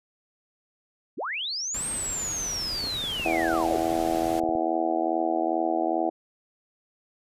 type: linear two-way sweep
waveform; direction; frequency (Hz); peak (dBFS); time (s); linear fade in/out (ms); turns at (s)
sine; up then down; 142.1 to 8590 to 257.6; -28; 1.17-3.79; 20; 1.87
type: noise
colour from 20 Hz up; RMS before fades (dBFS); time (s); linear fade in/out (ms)
pink; -38; 1.74-4.4; 5
type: clicks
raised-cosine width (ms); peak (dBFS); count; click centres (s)
2; -24; 9; 2.84 / 2.871 / 3.04 / 3.197 / 3.536 / 3.925 / 4.436 / 4.491 / 4.553
type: harmonic tone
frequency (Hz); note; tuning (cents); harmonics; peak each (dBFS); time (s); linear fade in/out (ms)
82.41; E2; 0; 3 / 4 / 5 / 6 / 7 / 8 / 9 / 10; -38 / -27 / -38 / -36 / -35 / -29 / -28 / -37; 3.25-6.1; 10
effects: resampled to 32000 Hz